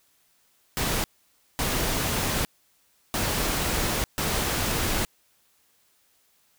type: noise bursts at uneven times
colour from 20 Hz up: pink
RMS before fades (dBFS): -26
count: 4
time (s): 0.77-1.04 / 1.59-2.45 / 3.14-4.04 / 4.18-5.05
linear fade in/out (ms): 0
effects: white hiss -65 dBFS RMS until 6.58 s